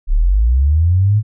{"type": "linear sweep", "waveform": "sine", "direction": "up", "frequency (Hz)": [30.87, 110], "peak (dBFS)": -9, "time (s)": [0.07, 1.23], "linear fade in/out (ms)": 50, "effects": []}